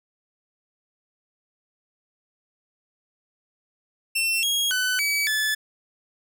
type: tone with pitch steps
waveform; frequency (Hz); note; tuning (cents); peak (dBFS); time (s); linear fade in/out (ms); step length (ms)
sawtooth; 2699 / 3285 / 1504 / 2284 / 1733; E7 / G#7 / F#6 / D7 / A6; +40 / -20 / +28 / -49 / -27; -18; 4.15-5.55; 10; 280
effects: none